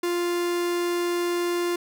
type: tone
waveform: 45% pulse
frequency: 349.2 Hz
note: F4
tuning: in tune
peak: -23 dBFS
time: 0.03-1.76 s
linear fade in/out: 5 ms
effects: none